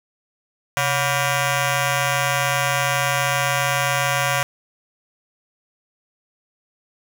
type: ring-modulated tone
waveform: 10% pulse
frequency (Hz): 427.4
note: G#4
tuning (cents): +50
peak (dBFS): -7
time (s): 0.77-4.43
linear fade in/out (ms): 0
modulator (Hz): 295
effects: none